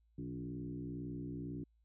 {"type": "tone with frequency modulation", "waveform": "sine", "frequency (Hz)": 219.1, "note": "A3", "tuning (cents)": -7, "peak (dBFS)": -40, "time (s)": [0.18, 1.64], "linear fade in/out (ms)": 5, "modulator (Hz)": 62, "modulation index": 1.9, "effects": ["added 56 Hz sine -69 dBFS peak until 1.84 s"]}